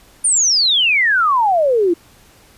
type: exponential sweep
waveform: sine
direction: down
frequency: 9397 to 327.2 Hz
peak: -11 dBFS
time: 0.24-1.94 s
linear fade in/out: 10 ms
effects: pink hiss -48 dBFS RMS until 2.57 s + resampled to 32000 Hz